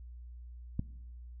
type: click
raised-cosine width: 5 ms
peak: -19 dBFS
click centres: 0.794 s
effects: noise-tail reverb RT60 1.0 s tail -20 dB re dry + added 60 Hz sine -45 dBFS peak until 1.4 s